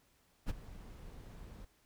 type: noise with ADSR envelope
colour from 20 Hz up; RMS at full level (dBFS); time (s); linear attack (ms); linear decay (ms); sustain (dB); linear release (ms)
brown; -33; 0.46-1.65; 37; 21; -17; 5
effects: pink hiss -71 dBFS RMS until 1.85 s